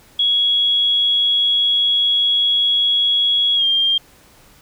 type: tone with pitch glide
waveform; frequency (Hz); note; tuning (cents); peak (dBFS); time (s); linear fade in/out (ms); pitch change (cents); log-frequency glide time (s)
sine; 3335 to 3197; G#7 to G7; +7 to +33; -13; 0.19-3.98; 5; -74; 3.55-3.65
effects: pink hiss -49 dBFS RMS until 4.61 s